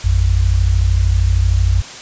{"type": "tone pair together", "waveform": "sine", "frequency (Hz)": [56.32, 89.4], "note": ["A1", "F2"], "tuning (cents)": [41, 41], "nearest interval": "minor sixth", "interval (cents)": 800, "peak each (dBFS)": -13, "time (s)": [0.04, 1.82], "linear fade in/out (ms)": 10, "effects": ["white hiss -32 dBFS RMS until 2.01 s", "resampled to 16000 Hz"]}